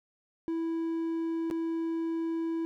triangle tone with dropouts, 329 Hz, E4, 3 cents flat, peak -27 dBFS, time 0.48-2.65 s, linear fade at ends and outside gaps 0 ms, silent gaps 1.501-1.511 s, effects none

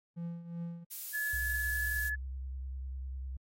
triangle tone with tremolo, 170 Hz, F3, 46 cents flat, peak -33 dBFS, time 0.16-0.85 s, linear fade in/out 20 ms, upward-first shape triangle, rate 2.7 Hz, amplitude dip 75%
violet noise, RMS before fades -40 dBFS, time 0.9-2.1 s, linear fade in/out 20 ms
sine tone, 1712 Hz, A6, 48 cents flat, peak -32 dBFS, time 1.13-2.16 s, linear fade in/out 20 ms
sine tone with vibrato, 65.5 Hz, C2, 2 cents sharp, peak -37 dBFS, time 1.33-3.37 s, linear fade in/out 5 ms, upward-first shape sine, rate 10 Hz, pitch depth 33 cents each way
effects AAC 48 kbps

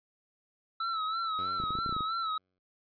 square tone with vibrato, 1312 Hz, E6, 9 cents flat, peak -31 dBFS, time 0.8-2.38 s, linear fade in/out 5 ms, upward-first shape sine, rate 3.1 Hz, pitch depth 63 cents each way
10% pulse tone with exponential decay, 92.5 Hz, F#2, in tune, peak -35 dBFS, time 1.39-2.59 s, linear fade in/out 0 ms, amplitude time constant 260 ms
clicks, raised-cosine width 3 ms, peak -27 dBFS, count 10, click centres 1.601 / 1.638 / 1.706 / 1.753 / 1.788 / 1.862 / 1.893 / 1.926 / 1.965 / 2.007 s
effects resampled to 11025 Hz

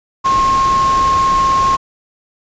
sine tone in noise, 1074 Hz, C6, 45 cents sharp, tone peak -10 dBFS, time 0.24-1.77 s, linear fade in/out 20 ms, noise pink, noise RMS -23 dBFS, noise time 0.24-1.77 s, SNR +10 dB, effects resampled to 16000 Hz

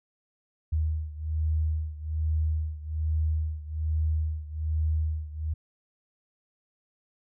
sine beating tone pair, 77.78 / 78.98 Hz, D#2 / D#2, 0 / +26 cents, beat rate 1.2 Hz, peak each -27 / -30 dBFS, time 0.72-5.54 s, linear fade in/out 10 ms, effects none

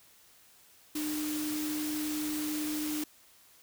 sine tone in noise, 303.2 Hz, D#4, 45 cents flat, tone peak -32 dBFS, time 0.95-3.04 s, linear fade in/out 5 ms, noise white, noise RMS -39 dBFS, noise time 0.95-3.04 s, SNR +4 dB, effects white hiss -60 dBFS RMS until 3.62 s

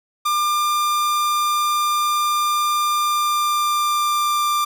45% pulse tone with pitch glide, 1197 to 1187.4 Hz, D6 to D6, +33 to +19 cents, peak -17 dBFS, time 0.25-4.65 s, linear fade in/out 10 ms, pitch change -14 cents, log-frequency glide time 2.94-4.5 s, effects none

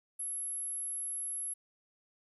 sine tone, 11175 Hz, F9, in tune, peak -35 dBFS, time 0.19-1.54 s, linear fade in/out 10 ms, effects 12-bit

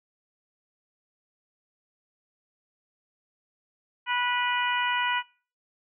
harmonic tone, 490 Hz, B4, 14 cents flat, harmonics 2 / 3 / 4 / 5 / 6, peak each -28 / -30 / -31 / -32 / -33 dBFS, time 4.06-5.23 s, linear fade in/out 50 ms, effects noise-tail reverb RT60 0.4 s tail -22 dB re dry

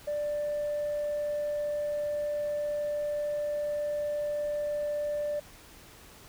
sine tone, 590 Hz, D5, 8 cents sharp, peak -27 dBFS, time 0.07-5.4 s, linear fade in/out 10 ms, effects tanh soft clip ceiling -26 dBFS + pink hiss -52 dBFS RMS until 6.28 s

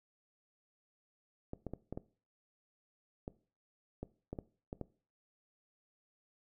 clicks, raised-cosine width 2 ms, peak -27 dBFS, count 11, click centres 1.534 / 1.667 / 1.736 / 1.926 / 1.975 / 3.279 / 4.03 / 4.33 / 4.388 / 4.729 / 4.813 s, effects noise-tail reverb RT60 0.4 s tail -19 dB re dry

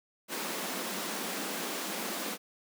pink high-pass noise, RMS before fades -36 dBFS, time 0.28-2.38 s, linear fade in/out 50 ms, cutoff 180 Hz, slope 96 dB/octave, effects none

